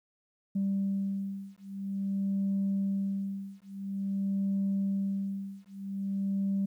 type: beating tone pair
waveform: sine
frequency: 196 / 196.49 Hz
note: G3 / G3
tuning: 0 / +4 cents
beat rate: 0.49 Hz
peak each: -31 dBFS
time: 0.55-6.66 s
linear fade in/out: 10 ms
effects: tanh soft clip ceiling -23 dBFS + 11-bit